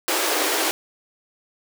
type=high-pass noise; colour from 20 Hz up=pink; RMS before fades=-22 dBFS; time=0.08-0.71 s; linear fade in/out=0 ms; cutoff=290 Hz; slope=96 dB/octave; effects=none